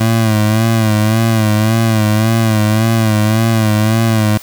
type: tone with vibrato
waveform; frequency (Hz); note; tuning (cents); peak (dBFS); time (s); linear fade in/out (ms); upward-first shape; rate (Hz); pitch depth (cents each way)
25% pulse; 110; A2; 0; -6; 0-4.38; 10; sine; 1.8; 62
effects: white hiss -35 dBFS RMS until 4.42 s